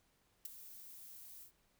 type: noise with ADSR envelope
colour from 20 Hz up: violet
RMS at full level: -40 dBFS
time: 0.45-1.52 s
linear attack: 5 ms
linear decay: 12 ms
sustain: -14 dB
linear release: 100 ms
effects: pink hiss -75 dBFS RMS until 1.79 s